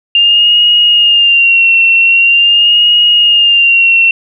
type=tone with vibrato; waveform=sine; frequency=2794 Hz; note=F7; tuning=in tune; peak=-4 dBFS; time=0.15-4.11 s; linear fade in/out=2 ms; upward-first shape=sine; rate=0.44 Hz; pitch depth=51 cents each way; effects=none